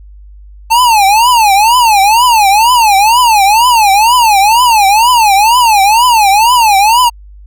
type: tone with vibrato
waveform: square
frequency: 882 Hz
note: A5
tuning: 4 cents sharp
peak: -5 dBFS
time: 0.7-7.1 s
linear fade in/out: 20 ms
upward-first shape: triangle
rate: 2.1 Hz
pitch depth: 250 cents each way
effects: added 50 Hz sine -31 dBFS peak until 7.46 s